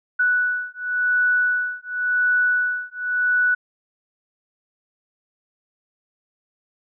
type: beating tone pair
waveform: sine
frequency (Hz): 1479 / 1479.92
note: F#6 / F#6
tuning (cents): -1 / 0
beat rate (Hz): 0.92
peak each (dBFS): -21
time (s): 0.19-3.55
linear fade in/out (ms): 10
effects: none

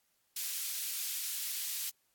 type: high-pass noise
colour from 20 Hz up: white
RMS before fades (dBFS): -37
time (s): 0.36-1.9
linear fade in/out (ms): 5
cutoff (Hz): 2800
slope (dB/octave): 12
effects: white hiss -75 dBFS RMS until 2.14 s + AAC 64 kbps

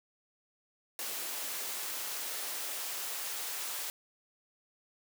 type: noise with high-pass filter sweep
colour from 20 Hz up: white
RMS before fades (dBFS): -38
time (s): 0.99-3.9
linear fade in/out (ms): 0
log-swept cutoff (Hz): 320 to 540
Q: 0.79
effects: none

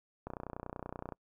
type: click train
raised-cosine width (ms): 1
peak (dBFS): -26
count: 27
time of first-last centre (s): 0.27-1.122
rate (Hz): 30.5
effects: noise-tail reverb RT60 0.1 s tail -26 dB re dry

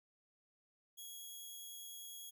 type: tone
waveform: 10% pulse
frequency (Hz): 3321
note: G#7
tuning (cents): -1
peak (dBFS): -40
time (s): 0.97-2.31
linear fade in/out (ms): 20
effects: none

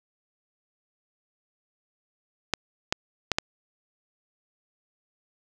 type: clicks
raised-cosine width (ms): 0.2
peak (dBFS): -5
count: 4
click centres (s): 2.537 / 2.925 / 3.317 / 3.385
effects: none

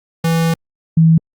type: tone pair in turn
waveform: square / sine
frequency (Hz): 164.81 / 162.45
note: E3 / E3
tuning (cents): 0 / -25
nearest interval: unison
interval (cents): 25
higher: first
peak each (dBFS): -13 / -6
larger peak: second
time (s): 0.24-0.54 / 0.97-1.18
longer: first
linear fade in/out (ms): 5
effects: Opus 48 kbps

